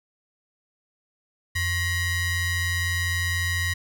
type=ring-modulated tone; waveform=45% pulse; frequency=991 Hz; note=B5; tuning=6 cents sharp; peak=-20 dBFS; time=1.55-3.74 s; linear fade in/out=10 ms; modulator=903 Hz; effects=none